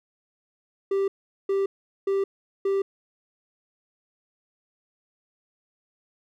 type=tone bursts; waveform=triangle; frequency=392 Hz; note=G4; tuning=in tune; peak=-19 dBFS; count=4; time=0.91-2.82 s; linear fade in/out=5 ms; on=170 ms; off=410 ms; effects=none